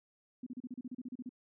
sine tone bursts, 250 Hz, B3, 21 cents sharp, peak -39 dBFS, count 13, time 0.43-1.293 s, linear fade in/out 5 ms, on 35 ms, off 34 ms, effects none

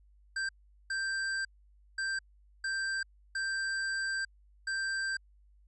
square tone bursts at uneven times, 1573 Hz, G6, 6 cents sharp, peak -32 dBFS, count 6, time 0.36-0.49 / 0.9-1.45 / 1.98-2.19 / 2.64-3.03 / 3.35-4.25 / 4.67-5.17 s, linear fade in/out 5 ms, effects added 50 Hz sine -59 dBFS peak until 5.67 s + resampled to 22050 Hz

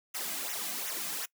white noise with flanger, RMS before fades -36 dBFS, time 0.14-1.26 s, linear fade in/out 10 ms, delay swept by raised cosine 0.22 to 2.22 ms, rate 2.7 Hz, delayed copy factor -0.85, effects noise-tail reverb RT60 0.1 s tail -22 dB re dry + high-pass 200 Hz 12 dB/octave

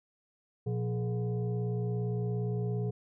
sine tone with frequency modulation, 120.8 Hz, B2, 38 cents flat, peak -29 dBFS, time 0.66-2.91 s, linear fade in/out 10 ms, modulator 299 Hz, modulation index 0.87, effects none

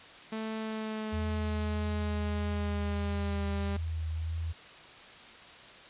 sawtooth tone with pitch glide, 220 to 199.42 Hz, A3 to G3, 0 to +30 cents, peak -30 dBFS, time 0.32-3.77 s, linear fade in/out 5 ms, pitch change -170 cents, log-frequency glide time 0.59-3.48 s
sine tone with vibrato, 81 Hz, E2, 30 cents flat, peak -31 dBFS, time 1.12-4.53 s, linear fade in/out 20 ms, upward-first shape triangle, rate 1.6 Hz, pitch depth 31 cents each way
effects white hiss -50 dBFS RMS until 5.89 s + resampled to 8000 Hz

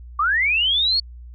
sine linear sweep, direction up, 1126 to 4435 Hz, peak -16 dBFS, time 0.19-1 s, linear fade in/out 5 ms, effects added 60 Hz sine -36 dBFS peak until 1.34 s

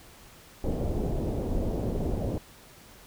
pink low-pass noise, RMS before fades -29 dBFS, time 0.64-2.38 s, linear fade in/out 2 ms, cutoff 620 Hz, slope 24 dB/octave, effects pink hiss -52 dBFS RMS until 3.06 s

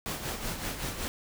pink noise with tremolo, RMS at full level -33 dBFS, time 0.06-1.08 s, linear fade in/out 0 ms, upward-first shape sine, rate 5.3 Hz, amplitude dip 55%, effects none

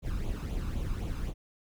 brown noise with flanger, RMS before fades -33 dBFS, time 0.02-1.34 s, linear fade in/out 50 ms, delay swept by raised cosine 0.28 to 0.81 ms, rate 3.9 Hz, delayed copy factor +0.6, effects none

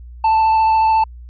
triangle tone with vibrato, 883 Hz, A5, 6 cents sharp, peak -9 dBFS, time 0.24-1.04 s, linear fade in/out 5 ms, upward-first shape sine, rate 14 Hz, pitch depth 11 cents each way, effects added 60 Hz sine -33 dBFS peak until 1.29 s + resampled to 11025 Hz

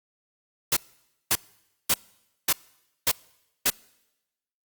white noise bursts, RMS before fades -21 dBFS, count 6, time 0.72-3.702 s, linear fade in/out 5 ms, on 47 ms, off 540 ms, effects noise-tail reverb RT60 1.0 s tail -25 dB re dry + Opus 48 kbps

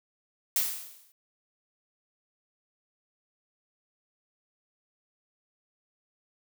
blue noise with exponential decay, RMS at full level -24 dBFS, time 0.56-1.12 s, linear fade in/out 2 ms, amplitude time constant 120 ms, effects none

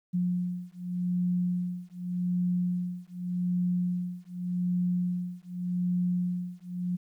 sine beating tone pair, 178.2 / 179.05 Hz, F3 / F3, +35 / +43 cents, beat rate 0.85 Hz, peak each -30 dBFS, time 0.13-6.97 s, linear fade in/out 20 ms, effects 11-bit

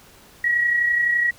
sine tone pair together, 1883.2 / 1915 Hz, A#6 / A#6, +17 / +46 cents, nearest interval unison, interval 29 cents, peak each -28 / -17 dBFS, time 0.44-1.31 s, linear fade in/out 5 ms, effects pink hiss -49 dBFS RMS until 1.38 s

